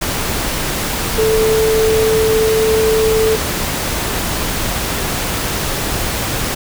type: tone in noise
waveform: sine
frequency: 440 Hz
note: A4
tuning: in tune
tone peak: -11 dBFS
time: 1.18-3.36 s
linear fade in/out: 10 ms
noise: pink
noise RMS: -19 dBFS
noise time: 0.01-6.55 s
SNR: +5 dB
effects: none